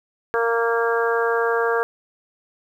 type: harmonic tone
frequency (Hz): 231.6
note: A#3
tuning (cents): -11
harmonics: 2 / 3 / 4 / 5 / 6 / 7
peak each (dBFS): -20 / -28 / -28 / -27 / -28 / -26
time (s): 0.34-1.83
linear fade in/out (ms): 0
effects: 9-bit